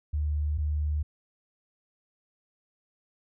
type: tone pair in turn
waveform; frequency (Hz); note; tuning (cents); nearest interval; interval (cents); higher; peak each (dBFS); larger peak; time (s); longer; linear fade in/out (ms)
sine; 74.7 / 75.09; D2 / D2; +30 / +39; unison; 9; second; -25; neither; 0.13-0.58 / 0.58-1.03; neither; 10
effects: none